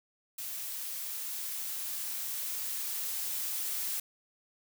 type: noise with level ramp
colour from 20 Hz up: blue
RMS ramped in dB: -39 to -34 dBFS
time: 0.38-4 s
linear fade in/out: 5 ms
effects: none